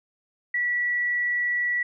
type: tone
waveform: sine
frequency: 1946 Hz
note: B6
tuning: 26 cents flat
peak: -22 dBFS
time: 0.54-1.83 s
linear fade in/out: 5 ms
effects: none